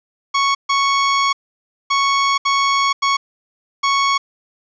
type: tone bursts at uneven times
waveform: sawtooth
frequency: 1108.7 Hz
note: C#6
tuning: in tune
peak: -10 dBFS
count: 6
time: 0.34-0.55 / 0.69-1.33 / 1.9-2.38 / 2.45-2.93 / 3.02-3.17 / 3.83-4.18 s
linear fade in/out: 10 ms
effects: resampled to 16000 Hz + 8-bit